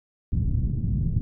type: low-pass noise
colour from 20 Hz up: white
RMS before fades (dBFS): -24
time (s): 0.32-1.21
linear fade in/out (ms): 0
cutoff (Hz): 160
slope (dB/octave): 24
effects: none